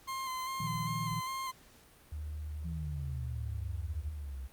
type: tone with vibrato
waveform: 40% pulse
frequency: 1046.5 Hz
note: C6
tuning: in tune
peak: -35 dBFS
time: 0.07-1.52 s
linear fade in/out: 20 ms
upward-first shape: square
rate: 2.5 Hz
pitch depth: 23 cents each way
type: chord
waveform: sine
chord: Bb suspended fourth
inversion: none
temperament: equal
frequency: 116.54 / 155.56 / 174.61 Hz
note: Bb2 / Eb3 / F3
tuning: 0 / 0 / 0 cents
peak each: -39 / -38 / -41 dBFS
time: 0.6-1.21 s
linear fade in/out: 5 ms
type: tone with pitch glide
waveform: sine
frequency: 75.7 to 70.63 Hz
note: D#2 to C#2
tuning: -47 to +33 cents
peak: -37 dBFS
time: 2.12-4.09 s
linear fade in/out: 5 ms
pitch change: -120 cents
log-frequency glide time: 3.07-3.91 s
type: exponential sweep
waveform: sine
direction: down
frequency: 169.9 to 63.2 Hz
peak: -38 dBFS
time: 2.64-4.48 s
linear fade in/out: 20 ms
effects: pink hiss -60 dBFS RMS until 4.52 s + Opus 48 kbps